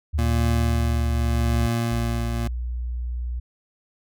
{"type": "tone with pitch glide", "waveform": "sine", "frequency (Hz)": [75.7, 69.82], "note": ["D#2", "C#2"], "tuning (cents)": [-47, 13], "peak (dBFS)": -20, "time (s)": [0.13, 1.68], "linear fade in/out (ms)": 20, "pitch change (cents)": -140, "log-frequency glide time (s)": [0.65, 1.49]}
{"type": "tone with tremolo", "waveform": "25% pulse", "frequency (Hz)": 116.54, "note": "A#2", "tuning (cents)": 0, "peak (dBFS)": -17, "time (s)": [0.18, 2.48], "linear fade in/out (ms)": 10, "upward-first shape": "triangle", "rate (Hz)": 0.82, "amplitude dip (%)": 50}
{"type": "tone", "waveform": "sine", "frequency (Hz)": 60.4, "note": "B1", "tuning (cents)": -38, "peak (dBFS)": -25, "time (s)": [1.91, 3.4], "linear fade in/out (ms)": 10}
{"effects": []}